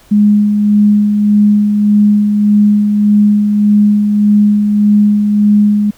sine tone with tremolo, 207.7 Hz, G#3, in tune, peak -4 dBFS, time 0.11-5.91 s, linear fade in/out 10 ms, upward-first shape sine, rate 1.7 Hz, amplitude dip 40%, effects pink hiss -45 dBFS RMS until 5.97 s

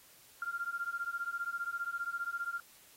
sine beating tone pair, 1385 / 1400 Hz, F6 / F6, -15 / +4 cents, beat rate 15 Hz, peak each -38 / -38 dBFS, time 0.42-2.6 s, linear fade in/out 2 ms, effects white hiss -60 dBFS RMS until 2.96 s + AAC 48 kbps

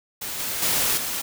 white noise with level steps, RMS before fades -31 / -28 / -22 / -28 dBFS, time 0.21-1.22 s, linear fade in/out 10 ms, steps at 0.39 / 0.62 / 0.97 s, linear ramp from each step 5 ms, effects none

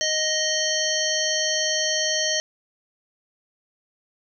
harmonic tone, 622.3 Hz, D#5, in tune, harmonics 1 / 3 / 5 / 7 / 9 / 10, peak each -28 / -28 / -28 / -28 / -28 / -28 dBFS, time 0.01-2.4 s, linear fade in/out 0 ms, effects none

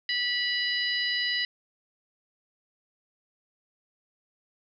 harmonic tone with a mistuned harmonic, 979 Hz, B5, 15 cents flat, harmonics 2 / 3 / 4 / 5, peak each -29 / -31 / -32 / -33 dBFS, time 0.09-1.45 s, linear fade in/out 2 ms, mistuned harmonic 4, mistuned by +28 cents, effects none

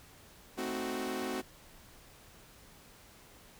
sawtooth chord, A diminished seventh, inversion none, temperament equal with one note detuned, 220 / 261.6 / 311.1 / 371.7 Hz, A3 / C4 / Eb4 / Gb4, 0 / 0 / 0 / +8 cents, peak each -38 / -35 / -40 / -34 dBFS, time 0.57-1.42 s, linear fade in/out 20 ms, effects pink hiss -57 dBFS RMS until 3.59 s

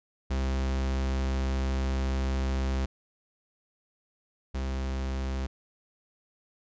45% pulse tone pair in turn, 66.1 / 66.1 Hz, C2 / C2, +18 / +18 cents, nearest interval unison, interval 0 cents, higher neither, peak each -26 / -29 dBFS, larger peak first, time 0.3-2.86 / 4.54-5.47 s, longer first, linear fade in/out 10 ms, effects resampled to 16000 Hz

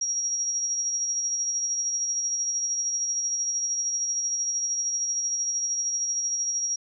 sine tone with tremolo, 5660 Hz, F8, 22 cents sharp, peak -23 dBFS, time 0.01-6.76 s, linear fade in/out 5 ms, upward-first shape sine, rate 13 Hz, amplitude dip 35%, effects none

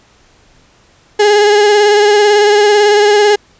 35% pulse tone with vibrato, 415.2 Hz, G#4, in tune, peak -4 dBFS, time 1.19-3.36 s, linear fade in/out 10 ms, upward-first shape sine, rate 18 Hz, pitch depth 34 cents each way, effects pink hiss -48 dBFS RMS until 3.59 s + resampled to 16000 Hz

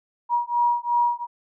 sine beating tone pair, 955 / 957.8 Hz, A#5 / A#5, +42 / +47 cents, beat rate 2.8 Hz, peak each -22 dBFS, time 0.29-1.27 s, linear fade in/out 50 ms, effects none

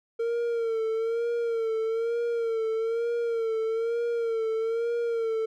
triangle tone with vibrato, 457.5 Hz, A#4, 32 cents flat, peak -23 dBFS, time 0.19-5.46 s, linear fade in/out 10 ms, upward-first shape sine, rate 1.1 Hz, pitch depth 53 cents each way, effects none

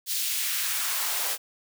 white noise with high-pass filter sweep, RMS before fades -28 dBFS, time 0.06-1.38 s, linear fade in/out 50 ms, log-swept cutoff 3700 to 510 Hz, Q 1.1, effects none

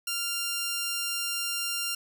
10% pulse tone pair together, 1392 / 2784 Hz, F6 / F7, -6 / -6 cents, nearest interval octave, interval 1200 cents, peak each -26 / -24 dBFS, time 0.07-1.95 s, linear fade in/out 5 ms, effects none

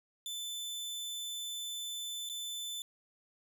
sawtooth tone with dropouts, 3520 Hz, A7, in tune, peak -35 dBFS, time 0.26-2.82 s, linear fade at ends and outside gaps 1 ms, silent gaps 2.29-2.297 s, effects none

